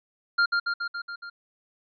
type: tone with echo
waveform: square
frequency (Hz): 1399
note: F6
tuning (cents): +3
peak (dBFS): -19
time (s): 0.38-0.46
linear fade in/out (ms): 10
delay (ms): 140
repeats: 6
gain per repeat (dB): -3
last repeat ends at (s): 1.3
effects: resampled to 11025 Hz